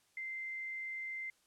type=tone; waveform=sine; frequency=2082 Hz; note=C7; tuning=9 cents flat; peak=-39 dBFS; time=0.17-1.3 s; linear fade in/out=2 ms; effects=white hiss -72 dBFS RMS until 1.46 s + low-pass 10000 Hz 12 dB/octave